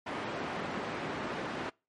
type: band-pass noise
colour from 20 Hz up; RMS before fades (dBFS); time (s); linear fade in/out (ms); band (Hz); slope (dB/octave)
pink; -37; 0.06-1.7; 10; 200 to 2100; 12
effects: noise-tail reverb RT60 0.3 s tail -26 dB re dry + MP3 48 kbps